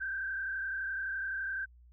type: tone with frequency modulation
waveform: sine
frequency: 1568 Hz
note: G6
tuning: in tune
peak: -33 dBFS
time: 0-1.66 s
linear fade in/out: 20 ms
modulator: 31.8 Hz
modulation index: 1.5
effects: added 60 Hz sine -55 dBFS peak until 1.92 s